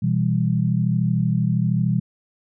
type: chord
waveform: sine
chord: E minor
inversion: second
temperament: just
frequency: 123.61 / 164.81 / 197.78 Hz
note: B2 / E3 / G3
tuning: +2 / 0 / +16 cents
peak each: -21 / -21 / -23 dBFS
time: 0.02-2 s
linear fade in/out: 10 ms
effects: none